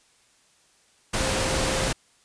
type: tone in noise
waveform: sine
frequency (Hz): 527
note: C5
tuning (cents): +12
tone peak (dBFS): -31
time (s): 1.18-1.88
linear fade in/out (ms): 10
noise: pink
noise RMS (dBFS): -25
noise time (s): 1.13-1.93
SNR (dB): -9
effects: white hiss -61 dBFS RMS until 2.24 s + resampled to 22050 Hz